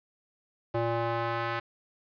square tone with band-pass filter sweep, 116.54 Hz, A#2, in tune, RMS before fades -30 dBFS, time 0.74-1.6 s, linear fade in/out 10 ms, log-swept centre 590 to 1500 Hz, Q 1.1, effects resampled to 11025 Hz + 10-bit

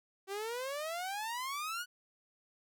sawtooth exponential sweep, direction up, 380.8 to 1491 Hz, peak -33 dBFS, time 0.27-1.86 s, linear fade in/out 50 ms, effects none

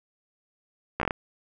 slowing click train, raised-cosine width 0.5 ms, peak -11 dBFS, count 6, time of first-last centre 1-1.108 s, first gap 14 ms, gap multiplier 1.22, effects none

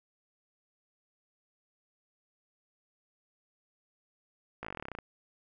slowing click train, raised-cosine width 0.5 ms, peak -24 dBFS, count 15, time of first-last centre 4.63-4.987 s, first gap 17 ms, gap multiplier 1.06, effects none

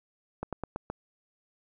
slowing click train, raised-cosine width 1 ms, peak -19 dBFS, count 5, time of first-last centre 0.43-0.9 s, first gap 97 ms, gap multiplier 1.13, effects none

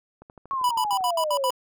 click train, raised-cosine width 1 ms, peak -31 dBFS, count 11, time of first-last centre 0.22-1.007 s, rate 12.7 Hz
sine exponential sweep, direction down, 1108.7 to 510 Hz, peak -24 dBFS, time 0.51-1.5 s, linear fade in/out 0 ms
square tone bursts, 987.8 Hz, B5, in tune, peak -23 dBFS, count 7, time 0.64-1.506 s, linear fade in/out 2 ms, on 68 ms, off 65 ms
effects none

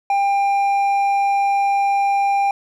sine tone with hard clipping, 797 Hz, G5, 28 cents sharp, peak -16 dBFS, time 0.1-2.51 s, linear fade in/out 2 ms, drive 5 dB, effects none

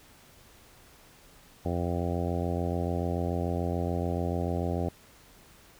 harmonic tone, 86.9 Hz, F2, 8 cents flat, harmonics 1 / 2 / 3 / 4 / 5 / 6 / 7 / 8 / 9, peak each -31 / -34 / -36 / -37 / -38 / -39 / -39 / -40 / -41 dBFS, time 1.65-4.89 s, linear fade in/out 5 ms, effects pink hiss -56 dBFS RMS until 5.79 s

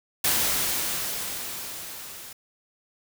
white noise with level ramp, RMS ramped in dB -22 to -42 dBFS, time 0.24-2.33 s, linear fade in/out 5 ms, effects none

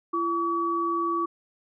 sine tone pair together, 338.6 / 1139 Hz, E4 / C#6, +46 / +47 cents, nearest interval octave + major sixth, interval 2101 cents, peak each -28 / -25 dBFS, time 0.13-1.26 s, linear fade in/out 10 ms, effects none

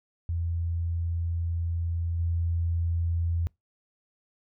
sine tone with level steps, 84.4 Hz, E2, 41 cents sharp, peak -26 / -24 dBFS, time 0.29-3.47 s, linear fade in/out 0 ms, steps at 2.19 s, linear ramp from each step 5 ms, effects noise-tail reverb RT60 0.2 s tail -26 dB re dry

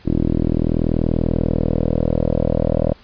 10% pulse tone with low-pass filter sweep, 40.44 Hz, E1, 32 cents flat, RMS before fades -18 dBFS, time 0.05-2.94 s, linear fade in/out 20 ms, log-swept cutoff 350 to 560 Hz, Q 3.9, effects pink hiss -48 dBFS RMS until 3.03 s + resampled to 11025 Hz

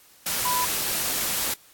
sine tone in noise, 993 Hz, B5, 9 cents sharp, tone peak -23 dBFS, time 0.45-0.65 s, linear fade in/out 5 ms, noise white, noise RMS -26 dBFS, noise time 0.26-1.54 s, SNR 0 dB, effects white hiss -54 dBFS RMS until 1.73 s + AAC 64 kbps

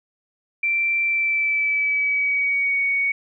sine tone with pitch glide, 2349 to 2234 Hz, D7 to C#7, 0 to +13 cents, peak -18 dBFS, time 0.63-3.12 s, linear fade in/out 5 ms, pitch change -87 cents, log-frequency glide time 1.02-2.83 s, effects none

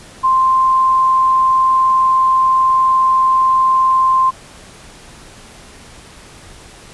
sine tone, 1046.5 Hz, C6, in tune, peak -9 dBFS, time 0.23-4.31 s, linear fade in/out 20 ms, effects pink hiss -39 dBFS RMS until 6.93 s + resampled to 24000 Hz

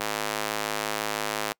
square tone with high-pass filter, 53 Hz, G#1, 36 cents sharp, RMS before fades -30 dBFS, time 0-1.53 s, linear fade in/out 10 ms, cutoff 550 Hz, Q 0.57, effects noise-tail reverb RT60 0.1 s tail -26 dB re dry

